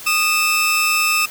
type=tone pair together; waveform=sawtooth; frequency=1233.8 / 2637 Hz; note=D#6 / E7; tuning=-15 / 0 cents; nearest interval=octave + minor second; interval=1315 cents; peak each=-16 / -13 dBFS; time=0.06-1.26 s; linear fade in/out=10 ms; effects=white hiss -35 dBFS RMS until 1.3 s